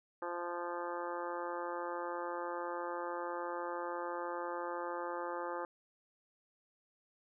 harmonic tone, 173.9 Hz, F3, 7 cents flat, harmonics 2 / 3 / 4 / 5 / 6 / 7 / 8 / 9 / 10, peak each -44 / -42 / -51 / -43 / -47 / -45 / -55 / -50 / -57 dBFS, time 0.22-5.65 s, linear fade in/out 2 ms, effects none

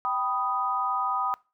sine chord, G augmented, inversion none, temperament equal with one note detuned, 778.6 / 987.8 / 1244.5 Hz, G5 / B5 / D#6, -12 / 0 / 0 cents, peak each -31 / -30 / -27 dBFS, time 0.05-1.34 s, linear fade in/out 0 ms, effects noise-tail reverb RT60 0.3 s tail -23 dB re dry

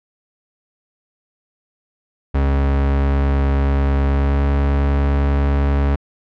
40% pulse tone with pitch glide, 69.3 to 70.19 Hz, C#2 to C#2, 0 to +22 cents, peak -13 dBFS, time 2.34-5.96 s, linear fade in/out 10 ms, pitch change +22 cents, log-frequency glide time 4.06-4.45 s, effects low-pass 2000 Hz 12 dB/octave

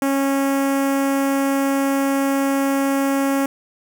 sawtooth tone with notch filter, 274.6 Hz, C#4, 16 cents flat, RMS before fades -19 dBFS, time 0.02-3.46 s, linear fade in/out 2 ms, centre 4000 Hz, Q 0.89, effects none

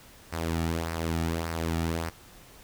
sawtooth tone with flanger, 82.41 Hz, E2, in tune, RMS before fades -30 dBFS, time 0.32-2.1 s, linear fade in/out 10 ms, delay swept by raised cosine 0.28 to 1.98 ms, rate 1.7 Hz, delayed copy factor -0.55, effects pink hiss -52 dBFS RMS until 2.63 s

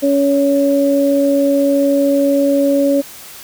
sine tone pair together, 280 / 560.8 Hz, C#4 / C#5, +18 / +20 cents, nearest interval octave, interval 1202 cents, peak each -13 dBFS, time 0.02-3.02 s, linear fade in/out 20 ms, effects white hiss -35 dBFS RMS until 3.43 s

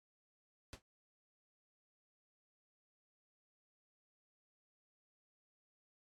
pink noise with exponential decay, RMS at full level -45 dBFS, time 0.73-0.82 s, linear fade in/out 0 ms, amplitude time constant 19 ms, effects low-pass 8000 Hz 12 dB/octave + AAC 64 kbps

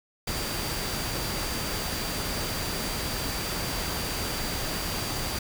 sine tone in noise, 4699 Hz, D8, in tune, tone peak -38 dBFS, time 0.27-5.39 s, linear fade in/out 5 ms, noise pink, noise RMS -31 dBFS, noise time 0.27-5.39 s, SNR -10 dB, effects none

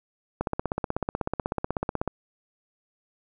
click train, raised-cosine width 1 ms, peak -12 dBFS, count 28, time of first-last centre 0.41-2.077 s, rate 16.2 Hz, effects none

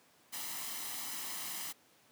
white noise with comb filter, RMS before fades -41 dBFS, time 0.32-1.73 s, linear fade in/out 20 ms, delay 0.99 ms, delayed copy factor +0.55, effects pink hiss -65 dBFS RMS until 2.11 s + high-pass 200 Hz 12 dB/octave

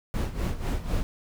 brown noise with tremolo, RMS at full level -25 dBFS, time 0.14-1.03 s, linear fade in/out 0 ms, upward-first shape sine, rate 4 Hz, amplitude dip 75%, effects none

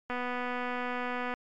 click train, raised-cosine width 0.5 ms, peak -20 dBFS, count 307, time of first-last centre 0.1-1.339 s, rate 247 Hz, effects MP3 96 kbps

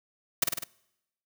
white noise with echo, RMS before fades -23 dBFS, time 0.42-0.44 s, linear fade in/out 5 ms, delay 50 ms, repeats 4, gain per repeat -3 dB, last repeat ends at 0.64 s, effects noise-tail reverb RT60 0.9 s tail -24 dB re dry

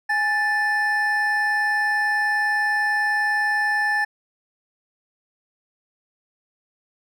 triangle tone pair together, 830.6 / 1760 Hz, G#5 / A6, 0 / 0 cents, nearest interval octave + minor second, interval 1300 cents, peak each -23 / -18 dBFS, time 0.09-4.05 s, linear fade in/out 10 ms, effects none

